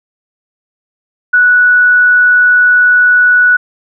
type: tone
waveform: sine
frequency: 1474 Hz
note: F#6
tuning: 7 cents flat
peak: -4 dBFS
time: 1.33-3.57 s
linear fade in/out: 10 ms
effects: none